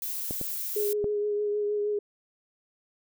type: noise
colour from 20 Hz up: violet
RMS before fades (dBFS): -33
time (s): 0.02-0.93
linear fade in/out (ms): 2
type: clicks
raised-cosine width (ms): 2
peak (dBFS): -21 / -22 / -19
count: 3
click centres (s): 0.309 / 0.413 / 1.043
type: tone with vibrato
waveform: sine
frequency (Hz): 415.3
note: G#4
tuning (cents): 0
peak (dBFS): -25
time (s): 0.76-1.99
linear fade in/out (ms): 5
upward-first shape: triangle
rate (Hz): 6.4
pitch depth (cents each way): 23
effects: none